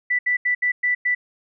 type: tone bursts at uneven times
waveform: sine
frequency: 1975.5 Hz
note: B6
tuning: in tune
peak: -17 dBFS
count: 6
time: 0.1-0.19 / 0.26-0.37 / 0.45-0.55 / 0.62-0.72 / 0.83-0.95 / 1.05-1.15 s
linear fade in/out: 10 ms
effects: none